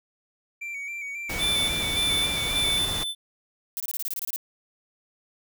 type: tone with vibrato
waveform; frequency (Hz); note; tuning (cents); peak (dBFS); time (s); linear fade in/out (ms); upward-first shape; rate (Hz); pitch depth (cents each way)
triangle; 2300; D7; -37; -30; 0.61-2.79; 10; square; 3.7; 40
type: noise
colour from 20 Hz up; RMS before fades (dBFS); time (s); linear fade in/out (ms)
pink; -32; 1.29-3.04; 10
type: tone with tremolo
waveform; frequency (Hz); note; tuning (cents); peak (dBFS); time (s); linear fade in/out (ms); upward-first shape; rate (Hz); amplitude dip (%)
square; 3520; A7; 0; -23; 1.38-3.15; 50; square; 1.7; 45
type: noise bursts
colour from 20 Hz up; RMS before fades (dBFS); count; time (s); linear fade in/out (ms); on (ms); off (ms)
violet; -30; 11; 3.77-4.361; 0; 31; 25
effects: none